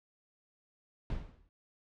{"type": "noise with exponential decay", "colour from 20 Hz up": "brown", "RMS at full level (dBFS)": -32, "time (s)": [1.1, 1.49], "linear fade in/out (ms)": 1, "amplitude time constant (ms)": 84, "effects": ["low-pass 4000 Hz 12 dB/octave"]}